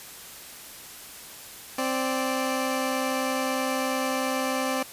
15% pulse tone pair together, 261.6 / 586.3 Hz, C4 / D5, 0 / -3 cents, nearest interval octave + major second, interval 1397 cents, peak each -20 / -24 dBFS, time 1.78-4.83 s, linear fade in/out 5 ms, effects white hiss -43 dBFS RMS until 4.92 s + resampled to 32000 Hz

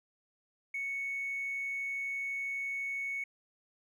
sine tone with hard clipping, 2217 Hz, C#7, in tune, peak -34 dBFS, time 0.74-3.24 s, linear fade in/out 5 ms, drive 1 dB, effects none

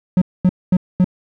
triangle tone bursts, 182.2 Hz, F#3, 26 cents flat, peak -7 dBFS, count 4, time 0.17-1.044 s, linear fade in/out 2 ms, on 46 ms, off 230 ms, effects none

